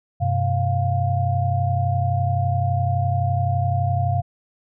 sine tone cluster, 96.1 / 127.9 / 702 Hz, G2 / C3 / F5, -34 / -39 / +9 cents, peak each -21 / -22 / -24 dBFS, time 0.2-4.22 s, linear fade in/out 20 ms, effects none

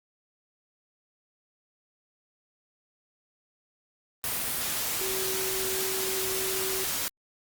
sine tone in noise, 379.8 Hz, F#4, 45 cents sharp, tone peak -33 dBFS, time 5.01-6.84 s, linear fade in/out 0 ms, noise white, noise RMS -30 dBFS, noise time 4.24-7.08 s, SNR -6 dB, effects Opus 32 kbps

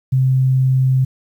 sine tone, 130.81 Hz, C3, in tune, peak -11 dBFS, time 0.12-1.05 s, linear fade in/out 10 ms, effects 8-bit

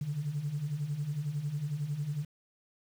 sine beating tone pair, 138.59 / 149.59 Hz, C#3 / D3, 0 / +32 cents, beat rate 11 Hz, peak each -37 / -32 dBFS, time 0.01-2.25 s, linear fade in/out 5 ms, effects tanh soft clip ceiling -25 dBFS + 9-bit

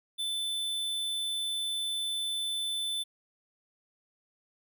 square tone, 3520 Hz, A7, in tune, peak -31 dBFS, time 0.18-3.04 s, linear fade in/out 20 ms, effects none

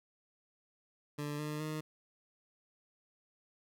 20% pulse tone with pitch steps, 147.1 / 150.8 / 154.59 Hz, D3 / D3 / D#3, +3 / +46 / -11 cents, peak -32 dBFS, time 1.18-1.81 s, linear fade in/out 10 ms, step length 210 ms, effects none

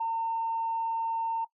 sine tone, 909 Hz, A#5, 44 cents flat, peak -26 dBFS, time 0-1.45 s, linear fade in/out 10 ms, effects noise-tail reverb RT60 0.1 s tail -19 dB re dry + tanh soft clip ceiling -22 dBFS

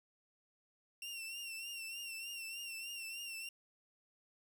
sawtooth tone with vibrato, 2736 Hz, F7, 36 cents flat, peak -40 dBFS, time 1.02-3.49 s, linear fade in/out 2 ms, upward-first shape triangle, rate 3.3 Hz, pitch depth 66 cents each way, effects 11-bit

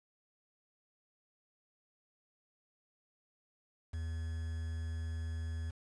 triangle tone with quantisation, 81.4 Hz, E2, 21 cents flat, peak -34 dBFS, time 3.93-5.71 s, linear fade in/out 10 ms, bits 9, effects resampled to 22050 Hz

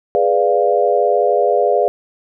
sine chord, G# diminished seventh, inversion none, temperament equal, 415.3 / 493.9 / 587.3 / 698.5 Hz, G#4 / B4 / D5 / F5, 0 / 0 / 0 / 0 cents, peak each -17 dBFS, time 0.15-1.88 s, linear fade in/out 0 ms, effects none

